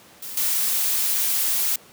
blue noise with level steps, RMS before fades -34 / -22 dBFS, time 0.22-1.76 s, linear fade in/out 5 ms, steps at 0.37 s, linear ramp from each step 2 ms, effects pink hiss -49 dBFS RMS until 1.92 s + high-pass 150 Hz 12 dB/octave

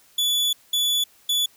40% pulse tone bursts at uneven times, 3443 Hz, A7, 38 cents flat, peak -18 dBFS, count 3, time 0.18-0.53 / 0.73-1.04 / 1.29-1.46 s, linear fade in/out 5 ms, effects white hiss -56 dBFS RMS until 1.56 s

